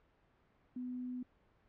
sine tone, 250.1 Hz, B3, 22 cents sharp, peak -39 dBFS, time 0.76-1.23 s, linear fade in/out 5 ms, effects pink hiss -71 dBFS RMS until 1.68 s + low-pass 2000 Hz 12 dB/octave

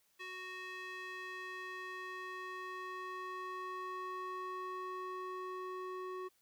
square tone with band-pass filter sweep, 370 Hz, F#4, in tune, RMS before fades -44 dBFS, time 0.19-6.29 s, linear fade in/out 20 ms, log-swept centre 2300 to 770 Hz, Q 1.9, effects white hiss -74 dBFS RMS until 6.41 s

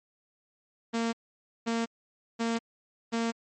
sawtooth tone bursts, 230 Hz, A#3, 23 cents flat, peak -23 dBFS, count 4, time 0.93-3.32 s, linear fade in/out 20 ms, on 200 ms, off 530 ms, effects MP3 32 kbps

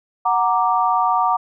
sine chord, Gb augmented, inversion none, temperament equal, 740 / 932.3 / 1174.7 Hz, Gb5 / Bb5 / D6, 0 / 0 / 0 cents, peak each -19 dBFS, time 0.25-1.37 s, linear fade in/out 10 ms, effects none

